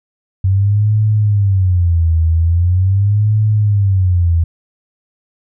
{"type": "tone with vibrato", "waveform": "sine", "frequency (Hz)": 93.4, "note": "F#2", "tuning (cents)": 17, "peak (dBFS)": -9, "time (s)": [0.44, 4.44], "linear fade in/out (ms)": 5, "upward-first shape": "sine", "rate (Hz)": 0.42, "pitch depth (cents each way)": 240, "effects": []}